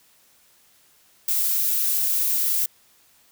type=noise; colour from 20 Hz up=violet; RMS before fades=-22 dBFS; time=1.28-2.66 s; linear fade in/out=5 ms; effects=white hiss -58 dBFS RMS until 3.31 s